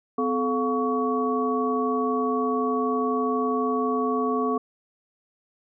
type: tone cluster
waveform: sine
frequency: 254.3 / 433.7 / 708 / 1124 Hz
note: C4 / A4 / F5 / C#6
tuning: -49 / -25 / +23 / +24 cents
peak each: -26 / -26 / -32 / -27 dBFS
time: 0.18-4.58 s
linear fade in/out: 5 ms
effects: none